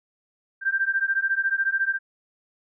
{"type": "beating tone pair", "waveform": "sine", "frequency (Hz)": [1571, 1585], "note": ["G6", "G6"], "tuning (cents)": [3, 19], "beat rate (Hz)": 14, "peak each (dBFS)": -24, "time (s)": [0.61, 1.99], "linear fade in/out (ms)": 50, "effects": []}